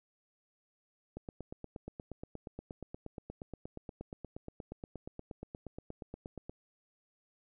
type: click train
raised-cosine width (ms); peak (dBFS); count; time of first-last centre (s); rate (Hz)
2; -29; 46; 1.17-6.495; 8.45
effects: none